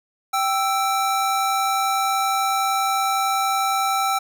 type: tone pair together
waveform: square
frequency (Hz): 780 / 1323.6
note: G5 / E6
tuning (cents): -9 / +7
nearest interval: major sixth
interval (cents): 916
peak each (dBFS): -22 / -23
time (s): 0.33-4.19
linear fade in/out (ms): 10
effects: none